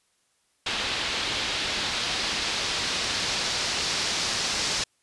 white noise with low-pass filter sweep, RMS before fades -28 dBFS, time 0.66-4.84 s, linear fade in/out 5 ms, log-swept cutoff 3600 to 5400 Hz, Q 1.5, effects white hiss -69 dBFS RMS until 5.02 s + resampled to 24000 Hz

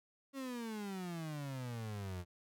35% pulse exponential sweep, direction down, 277.2 to 86.5 Hz, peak -39 dBFS, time 0.33-2.25 s, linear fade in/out 50 ms, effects none

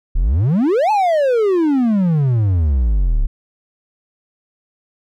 triangle exponential two-way sweep, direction up then down, 32.76 to 880 to 32.76 Hz, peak -10 dBFS, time 0.15-3.27 s, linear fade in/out 10 ms, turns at 0.91 s, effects none

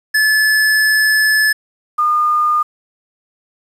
square / sine tone pair in turn, 1729 / 1216.5 Hz, A6 / D#6, -31 / -39 cents, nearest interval tritone, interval 608 cents, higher first, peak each -11 dBFS, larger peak neither, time 0.14-1.53 / 1.98-2.63 s, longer first, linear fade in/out 10 ms, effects resampled to 32000 Hz + 7-bit

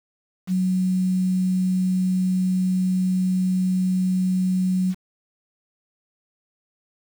sine tone with quantisation, 185 Hz, F#3, in tune, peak -18 dBFS, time 0.47-4.95 s, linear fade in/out 50 ms, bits 7, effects none

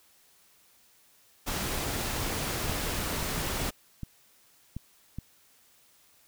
pink noise, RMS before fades -32 dBFS, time 1.46-3.71 s, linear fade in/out 20 ms
clicks, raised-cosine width 5 ms, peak -23 dBFS, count 11, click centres 2.697 / 2.84 / 2.988 / 3.228 / 3.38 / 3.472 / 3.62 / 3.688 / 4.033 / 4.766 / 5.186 s
effects white hiss -62 dBFS RMS until 6.27 s

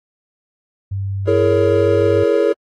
sine tone with pitch glide, 98 to 99.14 Hz, G2 to G2, 0 to +20 cents, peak -19 dBFS, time 0.91-2.24 s, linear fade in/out 10 ms, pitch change +20 cents, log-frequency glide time 1.73-2.07 s
triangle chord, A# half-diminished seventh, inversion second, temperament just, 335.6 / 419.5 / 466.2 / 559.4 Hz, E4 / G#4 / A#4 / C#5, +31 / +17 / 0 / +16 cents, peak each -18 / -14 / -15 / -16 dBFS, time 1.27-2.53 s, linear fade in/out 10 ms
effects AAC 32 kbps

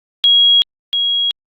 sine tone pair in turn, 3300 / 3300 Hz, G#7 / G#7, -12 / -12 cents, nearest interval unison, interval 0 cents, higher neither, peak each -7 / -13 dBFS, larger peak first, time 0.24-0.62 / 0.93-1.31 s, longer neither, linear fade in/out 0 ms, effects Opus 48 kbps

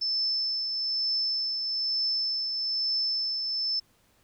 sine tone with tremolo, 5274 Hz, E8, in tune, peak -24 dBFS, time 0.01-3.8 s, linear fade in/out 10 ms, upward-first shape triangle, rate 1.1 Hz, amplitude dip 40%, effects pink hiss -65 dBFS RMS until 4.23 s

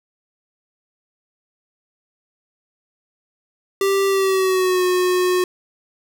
square tone with pitch glide, 392 to 363.6 Hz, G4 to F#4, 0 to -30 cents, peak -16 dBFS, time 3.81-5.44 s, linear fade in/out 2 ms, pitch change -130 cents, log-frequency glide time 4.07-4.84 s, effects none

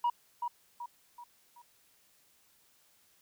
sine tone with echo, 959 Hz, A#5, 49 cents sharp, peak -24 dBFS, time 0.04-0.1 s, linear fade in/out 5 ms, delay 380 ms, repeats 4, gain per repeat -7 dB, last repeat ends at 1.62 s, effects tanh soft clip ceiling -24 dBFS + white hiss -67 dBFS RMS until 3.21 s

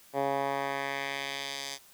10% pulse tone with band-pass filter sweep, 138.59 Hz, C#3, in tune, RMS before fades -33 dBFS, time 0.13-1.79 s, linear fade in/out 50 ms, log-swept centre 640 to 5700 Hz, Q 1.2, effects white hiss -57 dBFS RMS until 1.93 s

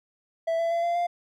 triangle tone with pitch steps, 660 / 669.2 / 678.6 / 688 / 697.6 Hz, E5 / E5 / F5 / F5 / F5, +2 / +26 / -50 / -26 / -2 cents, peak -21 dBFS, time 0.47-1.07 s, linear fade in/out 10 ms, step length 120 ms, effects none

